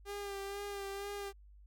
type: tone with vibrato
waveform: sawtooth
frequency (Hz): 400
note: G4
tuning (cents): +35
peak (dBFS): -36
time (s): 0.05-1.33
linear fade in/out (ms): 50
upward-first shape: sine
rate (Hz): 2.1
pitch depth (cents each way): 29
effects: added 50 Hz sine -55 dBFS peak until 1.66 s